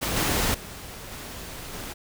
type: noise with level steps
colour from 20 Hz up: pink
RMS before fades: -27 / -24 / -40 / -38 / -36 dBFS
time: 0.01-1.94 s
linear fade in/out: 20 ms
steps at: 0.16 / 0.54 / 1.11 / 1.73 s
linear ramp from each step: 5 ms
effects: none